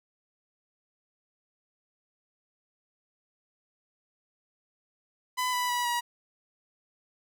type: tone with pitch steps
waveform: sawtooth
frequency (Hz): 1004 / 989 / 974.3 / 959.8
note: B5 / B5 / B5 / B5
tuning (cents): +28 / +2 / -24 / -50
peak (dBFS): -23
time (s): 5.37-6.01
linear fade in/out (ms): 20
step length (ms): 160
effects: none